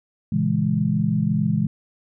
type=chord; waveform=sine; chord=A# half-diminished seventh; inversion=none; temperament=equal; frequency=116.54 / 138.59 / 164.81 / 207.7 Hz; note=A#2 / C#3 / E3 / G#3; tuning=0 / 0 / 0 / 0 cents; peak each=-26 / -26 / -22 / -22 dBFS; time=0.32-1.67 s; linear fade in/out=5 ms; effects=none